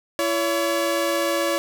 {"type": "tone pair together", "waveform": "sawtooth", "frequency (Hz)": [336.5, 566], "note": ["E4", "C#5"], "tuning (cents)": [36, 36], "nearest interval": "major sixth", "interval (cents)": 900, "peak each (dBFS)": [-21, -18], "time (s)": [0.19, 1.58], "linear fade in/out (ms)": 0, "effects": []}